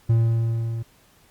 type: tone with level ramp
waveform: triangle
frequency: 114.6 Hz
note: A#2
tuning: 29 cents flat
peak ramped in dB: -12 to -24 dBFS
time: 0.09-0.83 s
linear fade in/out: 10 ms
effects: pink hiss -57 dBFS RMS until 1.3 s + Opus 48 kbps